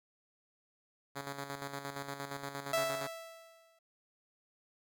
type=tone with tremolo; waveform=5% pulse; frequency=140 Hz; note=C#3; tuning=18 cents sharp; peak=-27 dBFS; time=1.15-3.08 s; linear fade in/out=20 ms; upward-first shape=square; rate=8.6 Hz; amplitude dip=55%
type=tone with exponential decay; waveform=sawtooth; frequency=659.3 Hz; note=E5; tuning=in tune; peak=-24 dBFS; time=2.73-3.79 s; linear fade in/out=5 ms; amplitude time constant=230 ms
effects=none